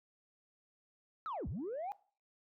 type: linear two-way sweep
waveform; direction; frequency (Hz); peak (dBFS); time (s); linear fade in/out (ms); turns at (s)
sine; down then up; 1356 to 51.91 to 841; -36; 1.26-1.92; 0; 1.48
effects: noise-tail reverb RT60 0.4 s tail -21 dB re dry + tanh soft clip ceiling -35 dBFS